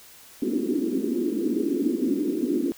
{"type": "band-pass noise", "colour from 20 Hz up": "pink", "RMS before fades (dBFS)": -25, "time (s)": [0.42, 2.72], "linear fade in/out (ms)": 0, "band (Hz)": [240, 370], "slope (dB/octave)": 48, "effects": ["white hiss -49 dBFS RMS until 2.77 s"]}